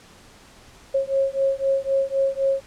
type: beating tone pair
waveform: sine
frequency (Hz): 541 / 544.9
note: C#5 / C#5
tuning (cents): -42 / -30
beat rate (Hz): 3.9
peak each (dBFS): -22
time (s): 0.94-2.61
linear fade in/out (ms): 10
effects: pink hiss -49 dBFS RMS until 2.66 s + low-pass 9000 Hz 12 dB/octave